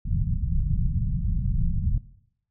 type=low-pass noise; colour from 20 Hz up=pink; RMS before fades=-24 dBFS; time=0.05-1.98 s; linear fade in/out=5 ms; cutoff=180 Hz; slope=48 dB/octave; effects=noise-tail reverb RT60 0.7 s tail -17 dB re dry